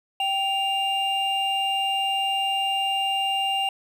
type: tone pair together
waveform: triangle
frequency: 779.4 / 2800 Hz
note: G5 / F7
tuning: -10 / +4 cents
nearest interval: octave + minor seventh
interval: 2214 cents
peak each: -23 dBFS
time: 0.2-3.69 s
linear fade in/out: 2 ms
effects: none